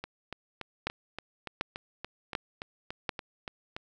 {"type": "two click trains", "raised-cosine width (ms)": 0.3, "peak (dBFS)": [-13, -21], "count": [4, 14], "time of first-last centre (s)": [[0.87, 3.092], [0.04, 3.765]], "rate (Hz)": [1.35, 3.49], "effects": []}